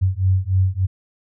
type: beating tone pair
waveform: sine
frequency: 92.5 / 95.9 Hz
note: F#2 / G2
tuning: 0 / -37 cents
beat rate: 3.4 Hz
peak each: -18 dBFS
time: 0.01-0.87 s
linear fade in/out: 20 ms
effects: none

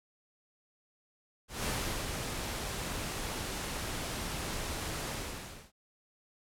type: noise with ADSR envelope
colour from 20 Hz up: pink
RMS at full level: -33 dBFS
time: 1.48-5.72 s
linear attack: 180 ms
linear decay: 400 ms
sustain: -4 dB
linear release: 620 ms
effects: low-pass 12000 Hz 12 dB/octave

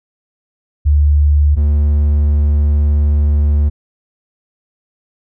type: tone pair in turn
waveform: sine / triangle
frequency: 73.42 / 73.42 Hz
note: D2 / D2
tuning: 0 / 0 cents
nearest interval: unison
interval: 0 cents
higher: neither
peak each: -7 dBFS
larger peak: neither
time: 0.85-1.56 / 1.56-3.7 s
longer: second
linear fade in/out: 20 ms
effects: none

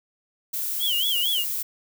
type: noise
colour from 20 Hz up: violet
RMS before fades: -28 dBFS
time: 0.53-1.63 s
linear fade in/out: 10 ms
type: tone with vibrato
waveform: sine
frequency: 3100 Hz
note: G7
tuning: 20 cents flat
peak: -22 dBFS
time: 0.79-1.45 s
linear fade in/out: 50 ms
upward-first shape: sine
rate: 4.4 Hz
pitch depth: 160 cents each way
effects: none

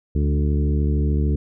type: harmonic tone with a mistuned harmonic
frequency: 73.42 Hz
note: D2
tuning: in tune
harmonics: 1 / 2 / 3 / 4 / 5 / 6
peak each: -18 / -24 / -28 / -30 / -32 / -34 dBFS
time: 0.15-1.36 s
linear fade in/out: 5 ms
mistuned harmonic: 3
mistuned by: -23 cents
effects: none

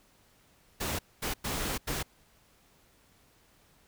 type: noise bursts at uneven times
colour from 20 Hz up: pink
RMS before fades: -33 dBFS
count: 4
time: 0.8-0.99 / 1.22-1.34 / 1.44-1.78 / 1.87-2.03 s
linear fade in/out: 10 ms
effects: pink hiss -64 dBFS RMS until 3.87 s

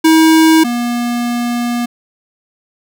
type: tone pair in turn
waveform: square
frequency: 320 / 239.7 Hz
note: D#4 / A#3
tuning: +49 / +48 cents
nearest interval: perfect fourth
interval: 501 cents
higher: first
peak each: -6 / -15 dBFS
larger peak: first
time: 0.04-0.64 / 0.64-1.86 s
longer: second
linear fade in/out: 10 ms
effects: none

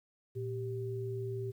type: tone pair together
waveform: sine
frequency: 115.95 / 390 Hz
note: A#2 / G4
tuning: -9 / -9 cents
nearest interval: octave + major sixth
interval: 2100 cents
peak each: -37 / -38 dBFS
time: 0.35-1.52 s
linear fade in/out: 20 ms
effects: 11-bit

